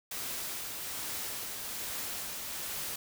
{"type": "noise with tremolo", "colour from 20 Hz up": "white", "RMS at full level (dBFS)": -37, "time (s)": [0.11, 2.96], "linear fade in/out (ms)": 5, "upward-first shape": "triangle", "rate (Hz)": 1.2, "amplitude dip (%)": 30, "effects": []}